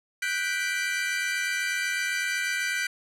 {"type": "chord", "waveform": "40% pulse", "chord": "G major seventh", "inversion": "third", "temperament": "equal", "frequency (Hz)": [1480, 1568, 1975.5, 2349], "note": ["F#6", "G6", "B6", "D7"], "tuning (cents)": [0, 0, 0, 0], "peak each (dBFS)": -31, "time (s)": [0.22, 2.87], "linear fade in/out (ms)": 5, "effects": ["low-pass 11000 Hz 12 dB/octave"]}